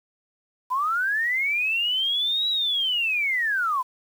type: linear two-way sweep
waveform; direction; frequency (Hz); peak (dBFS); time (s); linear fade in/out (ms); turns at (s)
sine; up then down; 976 to 3918 to 976; -21; 0.7-3.83; 20; 2.49
effects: 8-bit

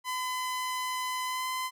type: tone with pitch glide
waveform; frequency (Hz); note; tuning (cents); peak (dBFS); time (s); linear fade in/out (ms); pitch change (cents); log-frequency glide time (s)
sawtooth; 1013 to 1024.8; B5 to C6; +44 to -36; -27; 0.04-1.71; 50; +20; 1.25-1.47
effects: none

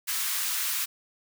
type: high-pass noise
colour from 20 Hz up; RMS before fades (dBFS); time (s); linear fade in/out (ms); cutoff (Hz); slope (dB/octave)
white; -29; 0.07-0.86; 20; 1100; 24
effects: none

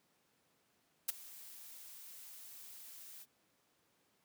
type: noise with ADSR envelope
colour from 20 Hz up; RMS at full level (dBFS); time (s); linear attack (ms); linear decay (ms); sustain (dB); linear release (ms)
blue; -32; 1.08-3.26; 11; 16; -21; 45
effects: pink hiss -75 dBFS RMS until 4.24 s + high-pass 150 Hz 12 dB/octave

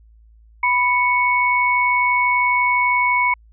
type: tone pair together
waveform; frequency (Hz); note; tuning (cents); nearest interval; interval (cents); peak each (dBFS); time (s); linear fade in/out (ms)
sine; 988.2 / 2217; B5 / C#7; +1 / 0; octave + major second; 1399; -17; 0.63-3.34; 5
effects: added 55 Hz sine -46 dBFS peak until 3.52 s

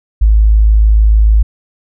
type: tone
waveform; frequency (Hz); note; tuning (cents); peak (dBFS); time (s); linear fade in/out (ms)
sine; 53.4; G#1; +49; -4; 0.21-1.43; 10
effects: none

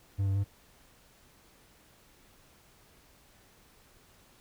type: tone with pitch steps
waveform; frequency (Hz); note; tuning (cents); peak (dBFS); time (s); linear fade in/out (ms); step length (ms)
triangle; 98.5 / 97.3 / 99.6; G2 / G2 / G2; +9 / -12 / +28; -24; 0.18-0.444; 20; 88
effects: pink hiss -61 dBFS RMS until 4.4 s

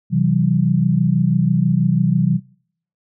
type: chord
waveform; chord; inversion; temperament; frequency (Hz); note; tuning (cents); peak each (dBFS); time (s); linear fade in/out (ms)
sine; C major; none; equal with one note detuned; 130.81 / 164.81 / 190.97; C3 / E3 / G3; 0 / 0 / -45; -18 / -17 / -18; 0.1-2.4; 50
effects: noise-tail reverb RT60 0.6 s tail -23 dB re dry

